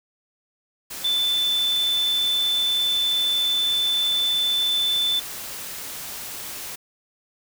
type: tone in noise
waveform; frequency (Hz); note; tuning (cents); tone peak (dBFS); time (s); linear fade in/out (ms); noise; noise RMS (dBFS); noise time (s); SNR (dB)
sine; 3520; A7; 0; -19; 1.04-5.2; 10; white; -34; 0.9-6.76; +12
effects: none